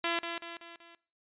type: tone with echo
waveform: 5% pulse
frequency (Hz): 338.1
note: E4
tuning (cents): +44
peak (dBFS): -17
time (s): 0.04-0.19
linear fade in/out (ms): 2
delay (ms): 190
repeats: 4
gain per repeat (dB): -6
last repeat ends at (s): 0.95
effects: noise-tail reverb RT60 0.4 s tail -21 dB re dry + resampled to 8000 Hz